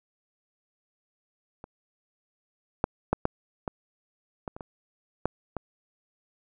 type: clicks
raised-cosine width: 1 ms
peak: -27 / -8 / -8 / -9 / -16 / -19 / -26 / -24 / -10 / -17 dBFS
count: 10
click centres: 1.641 / 2.841 / 3.13 / 3.254 / 3.678 / 4.478 / 4.565 / 4.608 / 5.256 / 5.567 s
effects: none